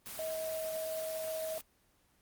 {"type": "tone in noise", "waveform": "sine", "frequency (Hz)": 637, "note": "D#5", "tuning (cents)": 41, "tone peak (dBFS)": -35, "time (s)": [0.19, 1.58], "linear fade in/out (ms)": 0, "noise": "white", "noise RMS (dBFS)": -44, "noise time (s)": [0.06, 1.61], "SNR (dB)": 6, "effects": ["pink hiss -70 dBFS RMS until 2.21 s", "Opus 24 kbps"]}